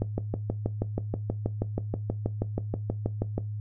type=click train; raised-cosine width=2 ms; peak=-14 dBFS; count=22; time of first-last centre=0.02-3.38 s; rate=6.25 Hz; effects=noise-tail reverb RT60 0.2 s tail -17 dB re dry + added 105 Hz sine -31 dBFS peak until 3.6 s